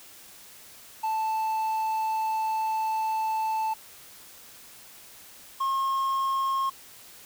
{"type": "tone pair in turn", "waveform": "triangle", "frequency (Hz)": [880, 1076.9], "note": ["A5", "C6"], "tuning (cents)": [0, 50], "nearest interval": "minor third", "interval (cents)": 350, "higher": "second", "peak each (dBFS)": [-23, -22], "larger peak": "second", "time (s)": [[1.03, 3.74], [5.6, 6.7]], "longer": "first", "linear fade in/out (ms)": 10, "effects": ["white hiss -49 dBFS RMS until 7.25 s"]}